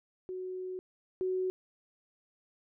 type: tone pair in turn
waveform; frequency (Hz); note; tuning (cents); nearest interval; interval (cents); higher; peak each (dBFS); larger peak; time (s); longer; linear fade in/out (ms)
sine; 370 / 371.7; F#4 / F#4; 0 / +8; unison; 8; second; -36 / -29; second; 0.29-0.79 / 1.21-1.5; first; 0
effects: none